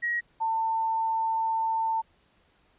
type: tone pair in turn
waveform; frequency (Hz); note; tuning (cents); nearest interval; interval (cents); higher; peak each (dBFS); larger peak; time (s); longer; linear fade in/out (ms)
sine; 1899 / 896.2; A#6 / A5; +32 / +32; octave + minor second; 1300; first; -25 / -24; second; 0.02-0.21 / 0.4-2.02; second; 20
effects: pink hiss -65 dBFS RMS until 2.78 s + resampled to 8000 Hz